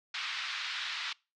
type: band-pass noise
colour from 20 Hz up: white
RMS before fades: -37 dBFS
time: 0.14-1.13 s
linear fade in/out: 5 ms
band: 1200 to 4200 Hz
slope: 24 dB/octave
effects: noise-tail reverb RT60 0.3 s tail -25 dB re dry + low-pass 7000 Hz 12 dB/octave